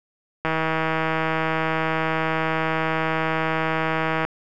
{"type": "click train", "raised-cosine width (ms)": 0.5, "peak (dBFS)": -8, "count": 609, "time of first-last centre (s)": [0.45, 4.25], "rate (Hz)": 160, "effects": []}